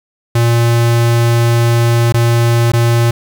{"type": "tone with dropouts", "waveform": "square", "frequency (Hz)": 117.5, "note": "A#2", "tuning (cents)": 14, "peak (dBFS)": -9, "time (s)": [0.35, 3.11], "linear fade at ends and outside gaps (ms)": 5, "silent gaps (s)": [[2.124, 2.141], [2.72, 2.734]], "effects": ["7-bit"]}